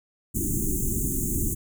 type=band-stop noise; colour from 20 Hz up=pink; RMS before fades=-26 dBFS; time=0.34-1.55 s; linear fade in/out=20 ms; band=380 to 6500 Hz; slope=96 dB/octave; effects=none